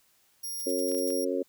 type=tone; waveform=5% pulse; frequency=5600 Hz; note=F8; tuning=4 cents sharp; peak=-28 dBFS; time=0.43-1.25 s; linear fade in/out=10 ms
type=noise bursts; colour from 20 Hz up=violet; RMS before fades=-40 dBFS; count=6; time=0.59-1.096 s; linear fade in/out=5 ms; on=26 ms; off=70 ms
type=harmonic tone; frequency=91.1 Hz; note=F#2; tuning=26 cents flat; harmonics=3 / 4 / 5 / 6; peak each=-32 / -32 / -32 / -32 dBFS; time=0.66-1.43 s; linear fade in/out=10 ms
type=clicks; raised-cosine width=0.2 ms; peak=-30 dBFS; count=3; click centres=0.917 / 0.948 / 1.104 s
effects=white hiss -66 dBFS RMS until 1.48 s